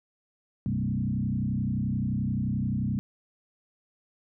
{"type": "tone with frequency modulation", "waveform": "sine", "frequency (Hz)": 164.81, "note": "E3", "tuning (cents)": 0, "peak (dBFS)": -25, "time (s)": [0.66, 2.99], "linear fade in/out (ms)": 0, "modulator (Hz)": 31.5, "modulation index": 2.4, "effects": []}